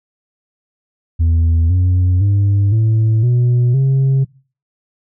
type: tone with pitch steps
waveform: sine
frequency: 82.41 / 90.91 / 100.29 / 110.64 / 122.06 / 134.65 Hz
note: E2 / F#2 / G2 / A2 / B2 / C#3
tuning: 0 / -30 / +40 / +10 / -20 / -50 cents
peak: -7 dBFS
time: 1.19-4.25 s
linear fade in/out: 20 ms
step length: 510 ms
effects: noise-tail reverb RT60 0.4 s tail -23 dB re dry + tanh soft clip ceiling -9 dBFS